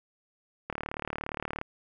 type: click train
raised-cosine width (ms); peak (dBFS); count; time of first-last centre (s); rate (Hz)
0.5; -18; 35; 0.7-1.614; 37.2
effects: none